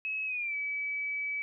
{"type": "tone with pitch glide", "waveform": "sine", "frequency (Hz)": [2570, 2290], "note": ["E7", "D7"], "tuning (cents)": [-45, -44], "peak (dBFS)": -31, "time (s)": [0.05, 1.42], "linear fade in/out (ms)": 0, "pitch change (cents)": -199, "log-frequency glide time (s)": [0.26, 0.55], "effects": []}